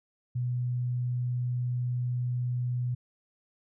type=tone; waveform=sine; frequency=123.47 Hz; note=B2; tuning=in tune; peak=-27 dBFS; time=0.35-2.95 s; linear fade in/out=10 ms; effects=none